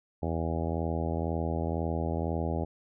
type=harmonic tone; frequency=82 Hz; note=E2; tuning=9 cents flat; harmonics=1 / 2 / 3 / 4 / 5 / 6 / 7 / 8 / 9 / 10; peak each=-32 / -35 / -37 / -38 / -39 / -40 / -40 / -41 / -42 / -42 dBFS; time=0.22-2.65 s; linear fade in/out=10 ms; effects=none